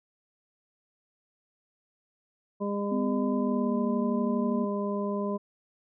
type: harmonic tone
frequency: 202.7 Hz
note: G#3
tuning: 42 cents flat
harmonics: 1 / 2 / 3 / 5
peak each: -30 / -33 / -35 / -37 dBFS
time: 2.6-5.38 s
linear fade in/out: 20 ms
type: tone with pitch glide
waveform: sine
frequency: 253.4 to 235.1 Hz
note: B3 to A#3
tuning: +45 to +15 cents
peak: -27 dBFS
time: 2.91-4.65 s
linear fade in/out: 10 ms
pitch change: -130 cents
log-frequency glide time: 3.29-3.81 s
effects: none